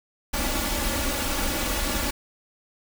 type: noise with comb filter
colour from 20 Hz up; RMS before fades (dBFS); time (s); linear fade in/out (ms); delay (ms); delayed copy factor
pink; -26; 0.33-2.11; 10; 3.5; +0.75
effects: none